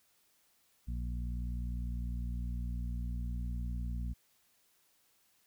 harmonic tone, 59.8 Hz, A#1, 45 cents sharp, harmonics 1 / 2 / 3 / 4, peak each -35 / -44 / -46 / -49 dBFS, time 0.87-4.14 s, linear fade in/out 20 ms, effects white hiss -71 dBFS RMS until 5.46 s

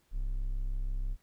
triangle tone, 33.16 Hz, C1, 24 cents sharp, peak -28 dBFS, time 0.11-1.17 s, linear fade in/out 50 ms, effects pink hiss -71 dBFS RMS until 1.22 s

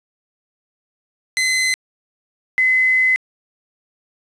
sawtooth / sine tone pair in turn, 2044 / 2035 Hz, C7 / C7, -41 / -49 cents, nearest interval unison, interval 8 cents, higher first, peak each -12 dBFS, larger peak neither, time 1.37-1.74 / 2.58-3.16 s, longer second, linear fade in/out 0 ms, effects resampled to 22050 Hz + 7-bit

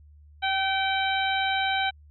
harmonic tone with a mistuned harmonic, 774 Hz, G5, 22 cents flat, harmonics 1 / 2 / 3 / 4 / 5, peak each -26 / -29 / -31 / -32 / -33 dBFS, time 0.42-1.91 s, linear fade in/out 20 ms, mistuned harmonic 2, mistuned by -15 cents, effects added 74 Hz sine -49 dBFS peak until 2.1 s

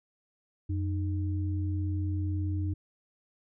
sine tone pair together, 91 / 306.1 Hz, F#2 / D#4, -28 / -28 cents, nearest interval octave + major sixth, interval 2100 cents, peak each -28 / -37 dBFS, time 0.69-2.74 s, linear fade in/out 10 ms, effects none

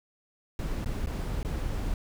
brown noise with dropouts, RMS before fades -31 dBFS, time 0.59-1.94 s, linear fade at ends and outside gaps 1 ms, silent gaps 0.846-0.859 / 1.061-1.071 / 1.43-1.448 s, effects none

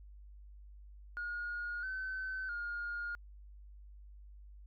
sine tone with pitch steps, 1434 / 1526 / 1421 Hz, F6 / G6 / F6, +45 / -47 / +30 cents, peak -36 dBFS, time 1.17-3.15 s, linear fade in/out 0 ms, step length 660 ms, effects tanh soft clip ceiling -33 dBFS + added 50 Hz sine -51 dBFS peak until 4.66 s

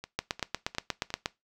two click trains, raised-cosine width 0.2 ms, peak -11 / -22 dBFS, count 10 / 4, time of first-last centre 0.19-1.259 / 0.04-1.104 s, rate 8.42 / 2.82 Hz, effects noise-tail reverb RT60 0.2 s tail -20 dB re dry

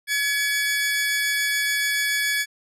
sawtooth tone pair together, 1700 / 2269 Hz, G#6 / C#7, +40 / +40 cents, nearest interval perfect fourth, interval 500 cents, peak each -19 / -22 dBFS, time 0.07-2.46 s, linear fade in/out 50 ms, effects resampled to 32000 Hz

